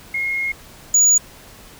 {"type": "tone pair in turn", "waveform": "sine", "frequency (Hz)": [2151, 6851], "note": ["C7", "A8"], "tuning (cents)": [47, -47], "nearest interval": "octave + minor sixth", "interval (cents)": 2006, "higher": "second", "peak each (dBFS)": [-19, -8], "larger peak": "second", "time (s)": [[0.14, 0.52], [0.94, 1.18]], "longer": "first", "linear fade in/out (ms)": 5, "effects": ["tanh soft clip ceiling -8 dBFS", "pink hiss -43 dBFS RMS until 1.79 s"]}